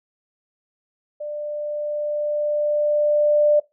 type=tone with level ramp; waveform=sine; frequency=594 Hz; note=D5; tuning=20 cents sharp; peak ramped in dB=-27 to -12 dBFS; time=1.2-3.6 s; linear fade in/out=10 ms; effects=noise-tail reverb RT60 0.2 s tail -20 dB re dry